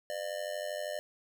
square tone with amplitude modulation, 600 Hz, D5, 37 cents sharp, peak -32 dBFS, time 0.1-0.99 s, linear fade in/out 0 ms, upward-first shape sine, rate 92.7 Hz, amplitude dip 80%, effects none

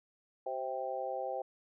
harmonic tone with a mistuned harmonic, 130.81 Hz, C3, in tune, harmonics 3 / 4 / 5 / 6, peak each -45 / -38 / -41 / -39 dBFS, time 0.46-1.42 s, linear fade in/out 5 ms, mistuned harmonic 3, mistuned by -41 cents, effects none

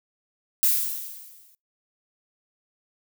violet noise with exponential decay, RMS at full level -18 dBFS, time 0.63-1.55 s, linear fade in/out 0 ms, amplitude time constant 200 ms, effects noise-tail reverb RT60 0.2 s tail -25 dB re dry

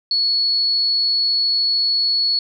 sine tone, 4387 Hz, C#8, 19 cents flat, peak -15 dBFS, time 0.11-2.39 s, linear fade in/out 2 ms, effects none

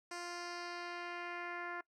10% pulse tone with low-pass filter sweep, 349.2 Hz, F4, in tune, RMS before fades -44 dBFS, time 0.11-1.81 s, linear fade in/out 5 ms, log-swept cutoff 7400 to 1700 Hz, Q 1.8, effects noise-tail reverb RT60 0.1 s tail -22 dB re dry

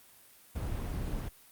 brown noise, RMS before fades -35 dBFS, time 0.55-1.29 s, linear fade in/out 10 ms, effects white hiss -58 dBFS RMS until 1.51 s + Opus 32 kbps

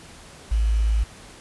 sine tone with quantisation, 54.5 Hz, A1, 16 cents flat, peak -17 dBFS, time 0.51-1.04 s, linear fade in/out 10 ms, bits 7, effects pink hiss -45 dBFS RMS until 1.4 s + resampled to 24000 Hz

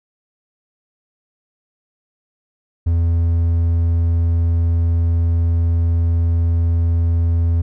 triangle tone, 84 Hz, E2, 33 cents sharp, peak -11 dBFS, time 2.86-7.62 s, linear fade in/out 10 ms, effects none

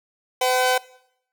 sawtooth tone pair together, 508 / 761.1 Hz, B4 / F#5, +49 / +49 cents, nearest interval perfect fifth, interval 700 cents, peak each -17 dBFS, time 0.41-0.78 s, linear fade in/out 5 ms, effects noise-tail reverb RT60 0.7 s tail -20 dB re dry

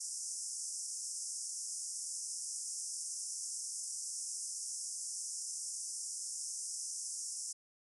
white band-pass noise, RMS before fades -42 dBFS, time 0-7.53 s, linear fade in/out 10 ms, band 5200 to 10000 Hz, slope 96 dB/octave, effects none

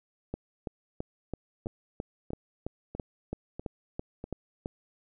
two click trains, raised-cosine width 2 ms, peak -24 / -20 dBFS, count 5 / 14, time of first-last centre 1.66-4.241 / 0.34-4.659 s, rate 1.55 / 3.01 Hz, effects none

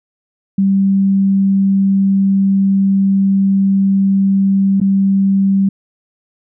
sine tone with dropouts, 195.1 Hz, G3, 8 cents flat, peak -9 dBFS, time 0.58-5.69 s, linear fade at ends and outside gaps 5 ms, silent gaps 4.802-4.813 s, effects none

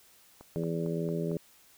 click train, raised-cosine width 1 ms, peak -33 dBFS, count 5, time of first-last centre 0.41-1.315 s, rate 4.42 Hz
harmonic tone, 83 Hz, E2, 12 cents sharp, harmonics 2 / 3 / 4 / 5 / 6 / 7, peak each -32 / -40 / -38 / -35 / -45 / -40 dBFS, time 0.56-1.37 s, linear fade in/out 0 ms
effects white hiss -60 dBFS RMS until 1.77 s

